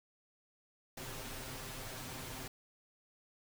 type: noise with comb filter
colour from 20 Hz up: pink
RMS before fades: -45 dBFS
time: 0.97-2.48 s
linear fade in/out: 5 ms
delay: 7.7 ms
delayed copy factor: +0.95
effects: none